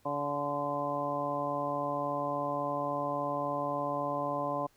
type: harmonic tone with a mistuned harmonic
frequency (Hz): 143.6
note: D3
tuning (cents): -39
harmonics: 1 / 2 / 3 / 4 / 5 / 6 / 7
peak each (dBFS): -43 / -39 / -44 / -35 / -38 / -41 / -35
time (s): 0.05-4.67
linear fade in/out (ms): 10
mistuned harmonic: 7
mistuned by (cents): +42
effects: pink hiss -67 dBFS RMS until 4.76 s